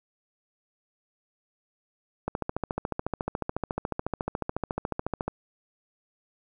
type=click train; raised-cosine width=1 ms; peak=-14 dBFS; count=43; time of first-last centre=2.28-5.28 s; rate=14 Hz; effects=none